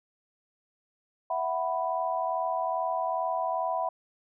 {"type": "chord", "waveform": "sine", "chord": "E suspended second", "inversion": "none", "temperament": "just", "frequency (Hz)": [659.3, 741.7, 988.9], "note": ["E5", "F#5", "B5"], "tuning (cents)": [0, 4, 2], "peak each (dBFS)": -31, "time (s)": [1.3, 3.89], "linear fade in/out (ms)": 5, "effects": []}